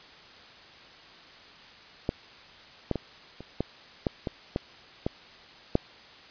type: clicks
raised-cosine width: 2 ms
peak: -12 / -12 / -16 / -27 / -13 / -11 / -16 / -13 / -13 / -7 dBFS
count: 10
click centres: 2.091 / 2.913 / 2.957 / 3.406 / 3.606 / 4.068 / 4.272 / 4.561 / 5.065 / 5.754 s
effects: white hiss -50 dBFS RMS until 6.3 s + resampled to 11025 Hz